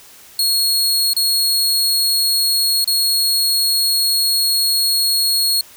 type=tone with dropouts; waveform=sawtooth; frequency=4314 Hz; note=C#8; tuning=48 cents flat; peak=-11 dBFS; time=0.39-5.61 s; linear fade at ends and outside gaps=2 ms; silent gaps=1.134-1.165 / 2.844-2.875 s; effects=white hiss -43 dBFS RMS until 5.76 s